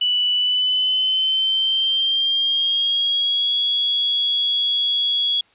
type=tone with pitch glide; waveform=sine; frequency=2965 to 3347 Hz; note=F#7 to G#7; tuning=+3 to +13 cents; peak=-16 dBFS; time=0.01-5.41 s; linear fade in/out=5 ms; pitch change=+210 cents; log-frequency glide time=0.33-3.54 s; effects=white hiss -56 dBFS RMS until 5.54 s + resampled to 8000 Hz